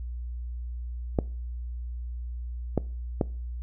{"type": "clicks", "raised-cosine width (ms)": 2, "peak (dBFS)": -9, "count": 3, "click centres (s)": [1.188, 2.777, 3.212], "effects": ["noise-tail reverb RT60 0.4 s tail -22 dB re dry", "added 60 Hz sine -32 dBFS peak until 3.62 s"]}